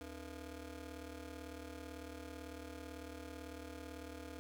20% pulse ring-modulated tone, 190 Hz, F#3, 46 cents sharp, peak -39 dBFS, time 0.01-4.39 s, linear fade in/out 0 ms, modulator 114 Hz, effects none

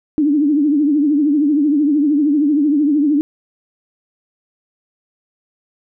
sine tone with vibrato, 293.7 Hz, D4, in tune, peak -11 dBFS, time 0.18-3.21 s, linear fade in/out 0 ms, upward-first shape triangle, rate 13 Hz, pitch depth 130 cents each way, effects none

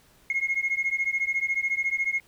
sine beating tone pair, 2151 / 2165 Hz, C7 / C#7, +47 / -41 cents, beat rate 14 Hz, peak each -26 dBFS, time 0.3-2.2 s, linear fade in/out 2 ms, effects tanh soft clip ceiling -18 dBFS + pink hiss -59 dBFS RMS until 2.27 s

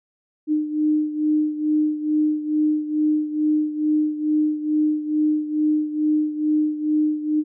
sine beating tone pair, 304 / 306.3 Hz, D#4 / D#4, -40 / -27 cents, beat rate 2.3 Hz, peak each -19 / -24 dBFS, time 0.47-7.44 s, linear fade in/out 50 ms, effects none

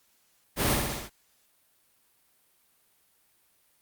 pink noise with echo, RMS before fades -26 dBFS, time 0.56-0.78 s, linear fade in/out 50 ms, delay 64 ms, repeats 5, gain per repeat -3 dB, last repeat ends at 1.1 s, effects white hiss -67 dBFS RMS until 3.81 s + Opus 48 kbps

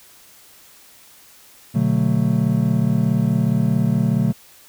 triangle chord, B minor seventh, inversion none, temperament just, 123.47 / 148.16 / 185.21 / 222.2 Hz, B2 / D3 / F#3 / A3, 0 / +16 / +2 / +17 cents, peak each -19 dBFS, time 1.74-4.33 s, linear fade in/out 20 ms, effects white hiss -48 dBFS RMS until 4.68 s

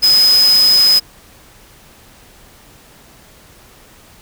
sine tone in noise, 5050 Hz, D#8, 25 cents sharp, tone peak -7 dBFS, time 0.02-1 s, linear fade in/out 20 ms, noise white, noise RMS -22 dBFS, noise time 0.02-1 s, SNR +12 dB, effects pink hiss -44 dBFS RMS until 4.21 s

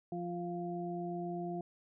harmonic tone, 174.4 Hz, F3, 2 cents flat, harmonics 1 / 2 / 4, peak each -40 / -40 / -42 dBFS, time 0.12-1.61 s, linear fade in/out 2 ms, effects none

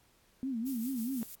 sine tone with vibrato, 246.1 Hz, B3, 6 cents flat, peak -32 dBFS, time 0.43-1.23 s, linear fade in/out 0 ms, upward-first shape sine, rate 4.7 Hz, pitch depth 180 cents each way
violet noise with tremolo, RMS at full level -43 dBFS, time 0.66-1.35 s, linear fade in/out 5 ms, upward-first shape triangle, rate 6.2 Hz, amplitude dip 45%
effects pink hiss -67 dBFS RMS until 1.4 s + AAC 64 kbps

